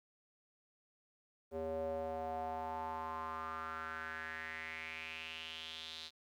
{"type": "tone with band-pass filter sweep", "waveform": "square", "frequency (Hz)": 80.2, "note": "E2", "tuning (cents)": -47, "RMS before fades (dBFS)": -43, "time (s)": [1.51, 6.11], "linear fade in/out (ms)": 50, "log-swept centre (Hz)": [480, 4000], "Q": 5, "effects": ["12-bit"]}